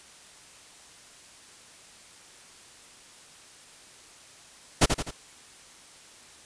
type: noise with echo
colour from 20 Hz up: pink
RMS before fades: -18 dBFS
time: 4.81-4.86 s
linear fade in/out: 10 ms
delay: 84 ms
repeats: 3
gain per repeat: -6 dB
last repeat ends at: 5.112 s
effects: white hiss -51 dBFS RMS until 6.45 s + resampled to 22050 Hz